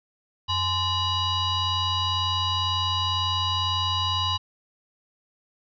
sine tone with frequency modulation, 1976 Hz, B6, in tune, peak -22 dBFS, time 0.48-4.38 s, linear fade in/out 20 ms, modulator 942 Hz, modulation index 2.4, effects none

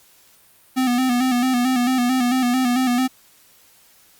square tone with vibrato, 251 Hz, B3, 28 cents sharp, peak -17 dBFS, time 0.76-3.08 s, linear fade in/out 20 ms, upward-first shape square, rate 4.5 Hz, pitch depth 52 cents each way, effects white hiss -53 dBFS RMS until 4.19 s + Opus 48 kbps

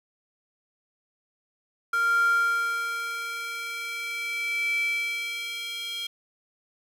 square tone with high-pass filter sweep, 463.5 Hz, A#4, 10 cents flat, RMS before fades -28 dBFS, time 1.93-6.07 s, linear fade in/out 5 ms, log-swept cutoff 1300 to 3000 Hz, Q 9.3, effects none

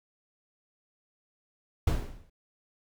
brown noise with exponential decay, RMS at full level -21 dBFS, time 1.87-2.3 s, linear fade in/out 5 ms, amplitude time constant 93 ms, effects none

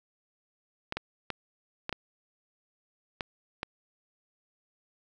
clicks, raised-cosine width 0.3 ms, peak -16 dBFS, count 7, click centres 0.924 / 0.97 / 1.303 / 1.894 / 1.927 / 3.208 / 3.631 s, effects none

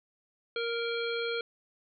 harmonic tone, 466.2 Hz, A#4, in tune, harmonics 1 / 3 / 5 / 7 / 9, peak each -32 / -37 / -39 / -40 / -42 dBFS, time 0.56-1.41 s, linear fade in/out 2 ms, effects none

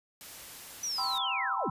white noise, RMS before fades -46 dBFS, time 0.21-1.18 s, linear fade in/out 0 ms
sine linear sweep, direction down, 5990 to 102.1 Hz, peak -31 dBFS, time 0.83-1.7 s, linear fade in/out 5 ms
sine chord, C major seventh, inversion second, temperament equal, 784 / 987.8 / 1046.5 / 1318.5 Hz, G5 / B5 / C6 / E6, 0 / 0 / 0 / 0 cents, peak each -37 / -36 / -37 / -37 dBFS, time 0.98-1.7 s, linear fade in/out 5 ms
effects resampled to 32000 Hz

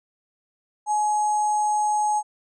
sine tone with sample-and-hold, 844 Hz, G#5, 28 cents sharp, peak -19 dBFS, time 0.86-2.23 s, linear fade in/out 50 ms, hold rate 7350 Hz, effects resampled to 22050 Hz

